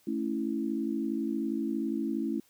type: chord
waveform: sine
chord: A major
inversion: none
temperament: equal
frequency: 220 / 277.2 / 329.6 Hz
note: A3 / C#4 / E4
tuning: 0 / 0 / 0 cents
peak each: -33 dBFS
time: 0.07-2.4 s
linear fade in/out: 5 ms
effects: white hiss -65 dBFS RMS until 2.49 s